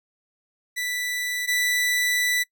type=tone pair in turn; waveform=sawtooth; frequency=1975.5 / 1975.5 Hz; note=B6 / B6; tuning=0 / 0 cents; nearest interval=unison; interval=0 cents; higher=neither; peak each=-22 / -17 dBFS; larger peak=second; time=0.76-1.47 / 1.47-2.44 s; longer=second; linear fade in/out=20 ms; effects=noise-tail reverb RT60 0.1 s tail -24 dB re dry